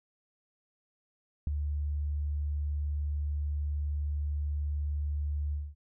sine tone with ADSR envelope, 73.42 Hz, D2, in tune, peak -22 dBFS, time 1.47-5.75 s, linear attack 3 ms, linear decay 4 ms, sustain -7 dB, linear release 220 ms, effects none

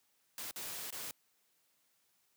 white noise with dropouts, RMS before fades -43 dBFS, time 0.38-1.11 s, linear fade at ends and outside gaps 1 ms, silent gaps 0.511-0.56 / 0.905-0.925 s, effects white hiss -75 dBFS RMS until 2.36 s + high-pass 100 Hz 12 dB/octave

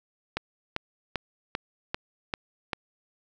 click train, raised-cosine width 0.3 ms, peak -12 dBFS, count 7, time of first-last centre 0.37-2.732 s, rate 2.54 Hz, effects none

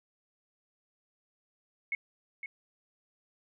sine tone with echo, 2188 Hz, C#7, 23 cents flat, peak -29 dBFS, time 1.92-1.95 s, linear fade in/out 2 ms, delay 510 ms, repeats 1, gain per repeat -8 dB, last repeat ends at 2.46 s, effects none

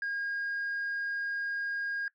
sine tone, 1626 Hz, G#6, 37 cents flat, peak -29 dBFS, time 0.02-2.08 s, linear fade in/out 2 ms, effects noise-tail reverb RT60 0.1 s tail -20 dB re dry + tanh soft clip ceiling -29 dBFS

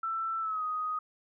sine tone with pitch glide, 1332 to 1250 Hz, E6 to D#6, +18 to +8 cents, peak -30 dBFS, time 0.03-0.99 s, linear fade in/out 5 ms, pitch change -110 cents, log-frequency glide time 0.4-0.63 s, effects none

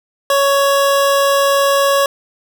25% pulse tone, 557 Hz, C#5, 8 cents sharp, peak -7 dBFS, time 0.3-2.06 s, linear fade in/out 2 ms, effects none

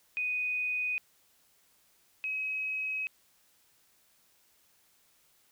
sine tone pair in turn, 2489 / 2547 Hz, D#7 / D#7, 0 / +40 cents, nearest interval unison, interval 40 cents, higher second, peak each -29 / -31 dBFS, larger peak first, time 0.17-0.98 / 2.24-3.07 s, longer second, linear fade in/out 0 ms, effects white hiss -67 dBFS RMS until 5.51 s

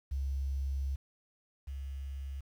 sine tone pair in turn, 68 / 68.43 Hz, C#2 / C#2, -33 / -22 cents, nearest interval unison, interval 11 cents, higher second, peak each -31 / -37 dBFS, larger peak first, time 0.11-0.96 / 1.67-2.41 s, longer first, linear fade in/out 10 ms, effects 10-bit

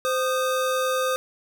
square tone pair together, 517 / 1229.6 Hz, C5 / D#6, -21 / -21 cents, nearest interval octave + minor third, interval 1500 cents, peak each -24 / -27 dBFS, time 0.05-1.16 s, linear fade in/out 0 ms, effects 10-bit

